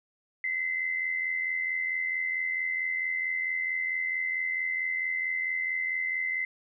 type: tone pair together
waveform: sine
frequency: 1975.5 / 2060 Hz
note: B6 / C7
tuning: 0 / -28 cents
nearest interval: minor second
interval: 72 cents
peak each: -36 / -28 dBFS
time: 0.44-6.45 s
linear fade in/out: 2 ms
effects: none